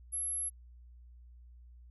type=tone; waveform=sine; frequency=11130 Hz; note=F9; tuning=7 cents flat; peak=-33 dBFS; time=0.12-0.5 s; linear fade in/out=20 ms; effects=added 60 Hz sine -52 dBFS peak until 1.9 s